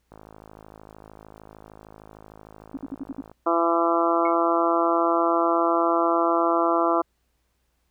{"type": "click train", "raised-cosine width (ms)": 1, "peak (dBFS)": -30, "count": 171, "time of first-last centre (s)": [0.12, 3.315], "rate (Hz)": 53.2}
{"type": "tone bursts", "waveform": "sine", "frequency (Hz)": 272.8, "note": "C#4", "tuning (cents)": -28, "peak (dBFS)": -28, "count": 6, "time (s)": [2.74, 3.212], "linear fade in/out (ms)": 5, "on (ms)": 32, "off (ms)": 56}
{"type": "harmonic tone", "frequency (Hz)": 168.3, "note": "E3", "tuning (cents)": 36, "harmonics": [2, 3, 4, 5, 6, 7, 8], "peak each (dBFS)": [-24, -29, -24, -30, -27, -25, -30], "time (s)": [3.46, 7.02], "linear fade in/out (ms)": 10}
{"type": "tone with exponential decay", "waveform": "sine", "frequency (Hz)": 2188, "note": "C#7", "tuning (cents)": -23, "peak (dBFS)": -28, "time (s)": [4.25, 4.36], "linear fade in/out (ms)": 5, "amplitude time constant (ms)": 23}
{"effects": ["added 60 Hz sine -70 dBFS peak until 7.9 s", "pink hiss -73 dBFS RMS until 7.9 s"]}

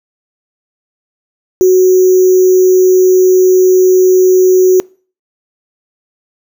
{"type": "tone with sample-and-hold", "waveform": "sine", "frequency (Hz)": 370, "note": "F#4", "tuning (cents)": 0, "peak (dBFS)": -3, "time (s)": [1.61, 4.8], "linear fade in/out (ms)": 0, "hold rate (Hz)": 6300, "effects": ["noise-tail reverb RT60 0.4 s tail -25 dB re dry"]}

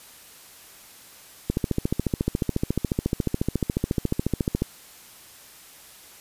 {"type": "click train", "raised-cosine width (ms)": 3, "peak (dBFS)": -9, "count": 45, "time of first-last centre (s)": [1.5, 4.621], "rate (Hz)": 14.1, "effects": ["white hiss -48 dBFS RMS until 6.2 s", "resampled to 32000 Hz"]}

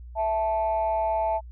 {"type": "tone pair together", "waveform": "sine", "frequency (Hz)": [658, 875.8], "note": ["E5", "A5"], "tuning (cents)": [-3, -8], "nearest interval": "perfect fourth", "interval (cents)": 495, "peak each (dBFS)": -24, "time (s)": [0.15, 1.41], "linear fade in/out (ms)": 50, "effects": ["tanh soft clip ceiling -17 dBFS", "added 60 Hz sine -39 dBFS peak until 1.51 s"]}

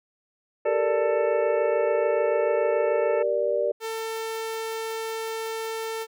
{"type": "chord", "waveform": "sine", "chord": "G minor", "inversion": "none", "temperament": "just", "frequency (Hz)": [392, 470.4, 588], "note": ["G4", "Bb4", "D5"], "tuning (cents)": [0, 16, 2], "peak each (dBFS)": [-29, -26, -24], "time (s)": [0.65, 3.72], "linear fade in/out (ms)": 10}
{"type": "harmonic tone", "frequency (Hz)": 443.5, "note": "A4", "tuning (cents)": 14, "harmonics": [1, 2, 3, 4, 5, 6], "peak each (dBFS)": [-27, -33, -37, -39, -41, -43], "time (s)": [0.65, 3.23], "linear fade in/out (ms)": 10}
{"type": "tone", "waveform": "sawtooth", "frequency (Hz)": 447.3, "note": "A4", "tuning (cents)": 28, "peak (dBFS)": -25, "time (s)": [3.8, 6.07], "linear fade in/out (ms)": 50}
{"effects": []}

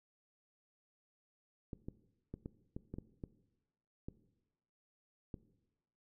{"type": "clicks", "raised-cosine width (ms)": 3, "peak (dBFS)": -30, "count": 10, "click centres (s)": [1.732, 1.885, 2.34, 2.459, 2.765, 2.94, 2.985, 3.238, 4.085, 5.342], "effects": ["noise-tail reverb RT60 1.0 s tail -17 dB re dry"]}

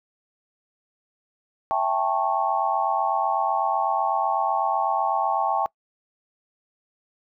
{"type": "chord", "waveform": "sine", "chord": "A dominant seventh", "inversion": "second", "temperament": "just", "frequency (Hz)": [660, 792, 880, 1100], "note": ["E5", "G5", "A5", "C#6"], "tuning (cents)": [2, 18, 0, -14], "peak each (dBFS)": [-28, -24, -26, -27], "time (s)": [1.71, 5.66], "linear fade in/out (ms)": 0, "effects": ["noise-tail reverb RT60 0.1 s tail -23 dB re dry"]}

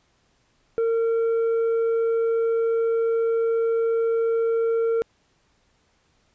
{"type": "tone with tanh clipping", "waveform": "sine", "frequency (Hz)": 457.1, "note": "A#4", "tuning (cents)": -34, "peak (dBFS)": -20, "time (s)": [0.78, 5.02], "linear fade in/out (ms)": 0, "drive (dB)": 4, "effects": ["pink hiss -65 dBFS RMS until 6.34 s", "resampled to 16000 Hz"]}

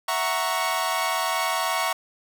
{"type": "chord", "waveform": "sawtooth", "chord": "F# dominant seventh", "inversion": "third", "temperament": "equal", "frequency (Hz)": [659.3, 740, 932.3, 1108.7], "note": ["E5", "F#5", "A#5", "C#6"], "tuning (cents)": [0, 0, 0, 0], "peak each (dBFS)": [-26, -26, -25, -23], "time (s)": [0.08, 1.93], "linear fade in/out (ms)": 5, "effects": []}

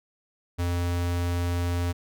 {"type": "tone", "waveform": "square", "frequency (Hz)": 87.31, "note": "F2", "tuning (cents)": 0, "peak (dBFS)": -25, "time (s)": [0.58, 1.93], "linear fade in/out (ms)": 20, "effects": []}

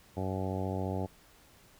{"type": "harmonic tone", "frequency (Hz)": 94.6, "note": "F#2", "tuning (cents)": 39, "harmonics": [1, 2, 3, 4, 5, 6, 7, 8, 9], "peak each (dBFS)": [-35, -38, -40, -41, -42, -43, -43, -44, -45], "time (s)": [0.16, 1.07], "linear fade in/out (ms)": 20, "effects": ["pink hiss -60 dBFS RMS until 1.79 s"]}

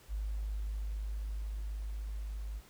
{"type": "tone with level ramp", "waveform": "sine", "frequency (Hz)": 51.91, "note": "G#1", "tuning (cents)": 0, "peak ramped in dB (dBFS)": [-33, -37], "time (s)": [0.08, 2.62], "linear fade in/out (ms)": 50, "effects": ["pink hiss -60 dBFS RMS until 2.69 s"]}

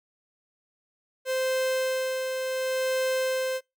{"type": "tone with tremolo", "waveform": "45% pulse", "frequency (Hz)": 520, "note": "C5", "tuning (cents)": -11, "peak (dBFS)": -24, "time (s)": [1.25, 3.61], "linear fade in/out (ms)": 50, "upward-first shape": "sine", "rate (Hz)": 0.69, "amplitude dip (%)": 40, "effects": ["noise-tail reverb RT60 0.2 s tail -24 dB re dry"]}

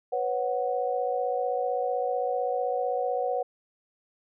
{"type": "chord", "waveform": "sine", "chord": "B suspended second", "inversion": "none", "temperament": "equal with one note detuned", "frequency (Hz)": [493.9, 549.6, 740], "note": ["B4", "C#5", "F#5"], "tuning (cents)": [0, -15, 0], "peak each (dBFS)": [-29, -31, -29], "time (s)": [0.12, 3.43], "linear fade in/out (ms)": 10, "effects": []}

